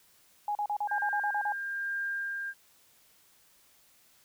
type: tone bursts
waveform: sine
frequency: 830 Hz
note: G#5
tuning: 1 cent flat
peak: -28 dBFS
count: 10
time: 0.48-1.523 s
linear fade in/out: 2 ms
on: 71 ms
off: 37 ms
type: tone with tremolo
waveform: sine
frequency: 1600 Hz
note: G6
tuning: 35 cents sharp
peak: -30 dBFS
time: 0.87-2.54 s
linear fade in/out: 50 ms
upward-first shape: sine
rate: 1.1 Hz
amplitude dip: 30%
effects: white hiss -63 dBFS RMS until 4.24 s